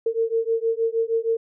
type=beating tone pair; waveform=sine; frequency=451.7 / 458.1 Hz; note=A4 / A#4; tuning=+45 / -30 cents; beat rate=6.4 Hz; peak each=-23 dBFS; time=0.06-1.37 s; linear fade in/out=5 ms; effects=none